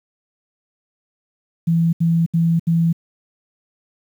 sine tone bursts, 166.5 Hz, E3, 18 cents sharp, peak -13 dBFS, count 4, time 1.67-2.929 s, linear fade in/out 10 ms, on 260 ms, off 73 ms, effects 8-bit

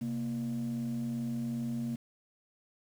sine tone pair together, 131.2 / 233.8 Hz, C3 / A#3, +5 / +5 cents, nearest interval minor seventh, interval 1000 cents, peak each -36 / -31 dBFS, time 0.01-1.96 s, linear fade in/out 10 ms, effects tanh soft clip ceiling -29 dBFS + 9-bit

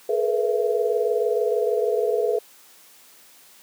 sine tone cluster, 426.2 / 473 / 492.5 / 667 Hz, G#4 / A#4 / B4 / E5, +45 / +25 / -5 / +20 cents, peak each -22 / -26 / -25 / -28 dBFS, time 0.09-2.39 s, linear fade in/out 5 ms, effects white hiss -51 dBFS RMS until 3.62 s + high-pass 200 Hz 12 dB/octave

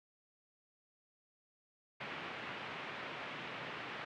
white band-pass noise, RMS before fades -45 dBFS, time 2-4.05 s, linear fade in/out 10 ms, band 110 to 2700 Hz, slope 24 dB/octave, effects none

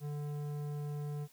square tone with low-pass filter, 146.83 Hz, D3, in tune, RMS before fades -39 dBFS, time 0-1.28 s, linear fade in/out 50 ms, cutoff 800 Hz, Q 0.51, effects white hiss -64 dBFS RMS until 1.32 s

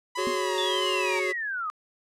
sawtooth tone with vibrato, 987.8 Hz, B5, in tune, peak -26 dBFS, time 0.15-1.2 s, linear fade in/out 10 ms, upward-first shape triangle, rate 1.7 Hz, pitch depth 110 cents each way
square chord, F# suspended second, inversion none, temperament equal, 370 / 415.3 / 554.4 Hz, F#4 / G#4 / C#5, 0 / 0 / 0 cents, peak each -30 / -34 / -34 dBFS, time 0.17-1.33 s, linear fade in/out 20 ms
sine tone with exponential decay, 246.9 Hz, B3, in tune, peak -26 dBFS, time 0.27-0.39 s, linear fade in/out 0 ms, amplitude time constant 26 ms
sine linear sweep, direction down, 3526 to 1195 Hz, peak -28 dBFS, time 0.58-1.7 s, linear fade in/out 0 ms
effects low-pass 9000 Hz 12 dB/octave

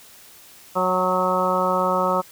harmonic tone with a mistuned harmonic, 183.6 Hz, F#3, 13 cents flat, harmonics 1 / 2 / 3 / 4 / 5 / 6 / 7, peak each -28 / -29 / -23 / -29 / -25 / -26 / -24 dBFS, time 0.75-2.22 s, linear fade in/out 20 ms, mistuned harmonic 4, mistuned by +22 cents, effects white hiss -47 dBFS RMS until 2.31 s

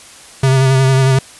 square tone with vibrato, 132.9 Hz, C3, 27 cents sharp, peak -9 dBFS, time 0.43-1.19 s, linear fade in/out 5 ms, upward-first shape sine, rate 11 Hz, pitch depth 28 cents each way, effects white hiss -38 dBFS RMS until 1.39 s + resampled to 24000 Hz

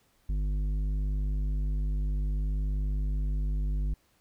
sine tone with tanh clipping, 50.3 Hz, G1, 45 cents sharp, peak -28 dBFS, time 0.29-3.94 s, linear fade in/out 5 ms, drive 10 dB, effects pink hiss -68 dBFS RMS until 4.2 s

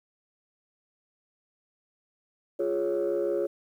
sine chord, Db major, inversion first, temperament equal, 349.2 / 415.3 / 554.4 Hz, F4 / Ab4 / Db5, 0 / 0 / 0 cents, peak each -28 dBFS, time 2.59-3.47 s, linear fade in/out 10 ms, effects tanh soft clip ceiling -20 dBFS + 10-bit

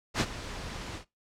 pink noise with ADSR envelope, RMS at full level -24 dBFS, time 0.14-1.05 s, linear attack 65 ms, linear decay 47 ms, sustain -15 dB, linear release 100 ms, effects noise-tail reverb RT60 0.2 s tail -20 dB re dry + low-pass 6000 Hz 12 dB/octave

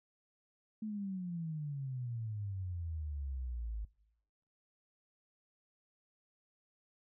sine exponential sweep, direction down, 220 to 51.91 Hz, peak -37 dBFS, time 0.82-3.85 s, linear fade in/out 5 ms, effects noise-tail reverb RT60 1.0 s tail -24 dB re dry

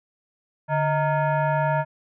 sine tone with frequency modulation, 146.83 Hz, D3, in tune, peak -19 dBFS, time 0.68-1.85 s, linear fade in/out 50 ms, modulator 776 Hz, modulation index 1.4, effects none

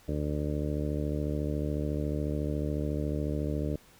harmonic tone, 74 Hz, D2, 14 cents sharp, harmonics 1 / 2 / 3 / 4 / 5 / 6 / 7 / 8, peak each -33 / -34 / -39 / -35 / -42 / -39 / -43 / -41 dBFS, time 0.08-3.76 s, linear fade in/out 5 ms, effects pink hiss -58 dBFS RMS until 3.99 s

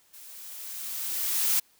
blue noise with level ramp, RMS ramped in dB -48 to -23 dBFS, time 0.13-1.6 s, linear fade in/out 10 ms, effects white hiss -63 dBFS RMS until 1.79 s

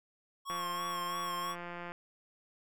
square tone with vibrato, 1093 Hz, C#6, 25 cents flat, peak -36 dBFS, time 0.45-1.56 s, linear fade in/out 50 ms, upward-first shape sine, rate 3 Hz, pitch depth 46 cents each way
click train, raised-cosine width 0.5 ms, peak -28 dBFS, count 248, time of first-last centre 0.5-1.92 s, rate 174 Hz
effects none

